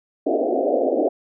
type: band-pass noise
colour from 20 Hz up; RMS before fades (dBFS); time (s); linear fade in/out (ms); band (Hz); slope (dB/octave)
white; -20; 0.26-1.09; 10; 250 to 710; 96
effects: none